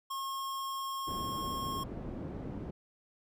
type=tone; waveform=square; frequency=1081 Hz; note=C#6; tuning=44 cents flat; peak=-36 dBFS; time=0.1-1.84 s; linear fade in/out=10 ms
type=low-pass noise; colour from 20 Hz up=white; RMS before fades=-41 dBFS; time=1.07-2.71 s; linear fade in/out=10 ms; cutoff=310 Hz; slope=12 dB/octave
effects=none